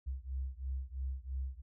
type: beating tone pair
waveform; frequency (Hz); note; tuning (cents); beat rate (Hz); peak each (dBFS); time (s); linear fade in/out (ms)
sine; 64.6 / 67.6; C2 / C#2; -21 / -43; 3; -39 / -40; 0.06-1.62; 20
effects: none